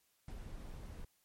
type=noise with ADSR envelope; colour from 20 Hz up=brown; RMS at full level=-44 dBFS; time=0.28-1.05 s; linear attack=3 ms; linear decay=56 ms; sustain=-3 dB; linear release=8 ms; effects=white hiss -75 dBFS RMS until 1.24 s + MP3 64 kbps